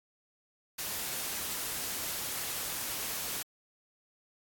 white noise, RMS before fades -36 dBFS, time 0.78-3.43 s, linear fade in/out 10 ms, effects AAC 64 kbps

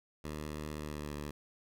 10% pulse tone with pitch glide, 75.8 to 73.51 Hz, D#2 to D2, -45 to +2 cents, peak -31 dBFS, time 0.24-1.31 s, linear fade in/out 5 ms, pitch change -53 cents, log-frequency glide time 0.79-1.15 s, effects none

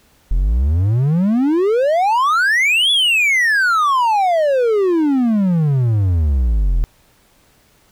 triangle exponential two-way sweep, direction up then down, 38.89 to 3460 to 38.89 Hz, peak -10 dBFS, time 0.31-6.84 s, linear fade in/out 0 ms, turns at 2.91 s, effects pink hiss -54 dBFS RMS until 7.91 s

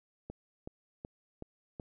click train, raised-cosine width 2 ms, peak -28 dBFS, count 5, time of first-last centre 0.3-1.798 s, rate 2.67 Hz, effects none

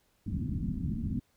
white low-pass noise, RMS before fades -33 dBFS, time 0.26-1.2 s, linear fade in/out 10 ms, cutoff 260 Hz, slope 48 dB/octave, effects pink hiss -71 dBFS RMS until 1.36 s

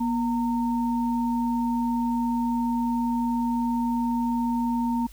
sine tone pair together, 240 / 917.2 Hz, B3 / A#5, -49 / -28 cents, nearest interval octave + major seventh, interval 2321 cents, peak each -23 / -29 dBFS, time 0-5.07 s, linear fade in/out 10 ms, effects added 50 Hz sine -44 dBFS peak until 5.12 s + white hiss -54 dBFS RMS until 5.12 s

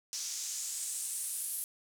white noise with band-pass filter sweep, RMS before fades -38 dBFS, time 0.13-1.64 s, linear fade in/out 0 ms, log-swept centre 5700 to 11000 Hz, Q 2.6, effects none

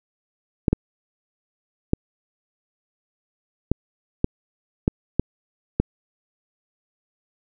clicks, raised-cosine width 3 ms, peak -4 dBFS, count 8, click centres 0.682 / 0.73 / 1.934 / 3.716 / 4.244 / 4.879 / 5.196 / 5.8 s, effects none

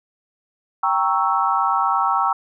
sine chord, G diminished seventh, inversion none, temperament equal, 784 / 932.3 / 1108.7 / 1318.5 Hz, G5 / Bb5 / Db6 / Fb6, 0 / 0 / 0 / 0 cents, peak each -22 / -22 / -22 / -21 dBFS, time 0.83-2.33 s, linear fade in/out 5 ms, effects none

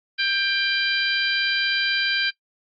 harmonic tone with a mistuned harmonic, 792 Hz, G5, 18 cents sharp, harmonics 2 / 3 / 4 / 5 / 6, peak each -24 / -26 / -27 / -28 / -29 dBFS, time 0.18-2.31 s, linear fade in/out 20 ms, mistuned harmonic 4, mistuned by -17 cents, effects noise-tail reverb RT60 0.1 s tail -20 dB re dry + Opus 48 kbps

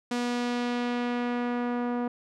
sawtooth tone with low-pass filter sweep, 242.6 Hz, B3, 31 cents flat, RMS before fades -29 dBFS, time 0.11-2.08 s, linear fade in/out 5 ms, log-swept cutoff 7300 to 1100 Hz, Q 0.87, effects none

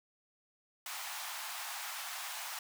pink high-pass noise, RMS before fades -42 dBFS, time 0.86-2.59 s, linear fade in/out 2 ms, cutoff 730 Hz, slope 48 dB/octave, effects none

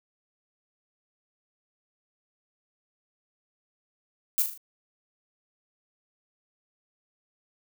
violet noise with echo, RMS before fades -23 dBFS, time 4.38-4.42 s, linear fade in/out 0 ms, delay 39 ms, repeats 4, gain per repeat -6 dB, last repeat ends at 4.576 s, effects none

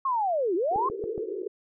sine linear two-way sweep, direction down then up, 1102 to 324.8 to 1102 Hz, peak -23 dBFS, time 0.05-0.89 s, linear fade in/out 5 ms, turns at 0.55 s
pink band-pass noise, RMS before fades -33 dBFS, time 0.71-1.48 s, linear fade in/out 10 ms, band 350 to 470 Hz, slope 96 dB/octave
click train, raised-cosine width 2 ms, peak -24 dBFS, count 4, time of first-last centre 0.76-1.179 s, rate 7.16 Hz
effects none

